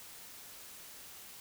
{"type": "silence", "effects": ["white hiss -51 dBFS RMS until 1.4 s"]}